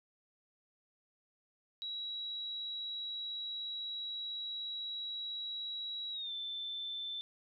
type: tone with pitch glide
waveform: sine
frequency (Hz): 3881 to 3538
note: B7 to A7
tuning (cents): -31 to +9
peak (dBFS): -38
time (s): 1.82-7.21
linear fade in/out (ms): 0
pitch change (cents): -160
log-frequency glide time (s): 6.12-6.32
effects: none